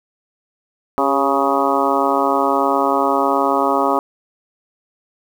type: harmonic tone with a mistuned harmonic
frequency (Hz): 138.59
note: C#3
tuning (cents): 0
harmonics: 2 / 3 / 4 / 5 / 6 / 7 / 8 / 9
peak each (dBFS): -22 / -22 / -22 / -22 / -22 / -22 / -22 / -22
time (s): 0.98-3.99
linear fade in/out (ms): 0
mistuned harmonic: 3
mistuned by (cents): -50
effects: 7-bit